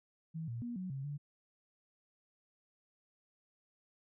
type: tone with pitch steps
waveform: sine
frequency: 161.4 / 117.3 / 239.2 / 184.8 / 135.4 / 144.8 Hz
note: E3 / A#2 / A#3 / F#3 / C#3 / D3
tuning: -36 / +11 / +45 / -2 / -40 / -24 cents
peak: -38 dBFS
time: 0.34-1.18 s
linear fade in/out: 20 ms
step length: 140 ms
effects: none